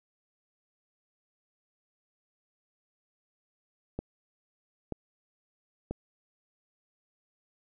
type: clicks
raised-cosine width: 2 ms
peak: -20 dBFS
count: 3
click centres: 3.99 / 4.923 / 5.91 s
effects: none

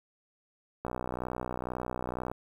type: click train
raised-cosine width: 1 ms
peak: -20 dBFS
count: 92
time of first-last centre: 0.85-2.315 s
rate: 62.1 Hz
effects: 9-bit

